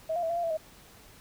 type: tone with pitch steps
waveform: sine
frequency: 642 / 698 / 655 / 682 / 693 / 664 / 631 Hz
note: E5 / F5 / E5 / F5 / F5 / E5 / D#5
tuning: -46 / -1 / -11 / -41 / -14 / +12 / +24 cents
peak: -27 dBFS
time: 0.09-0.573 s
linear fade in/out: 10 ms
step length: 69 ms
effects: pink hiss -54 dBFS RMS until 1.2 s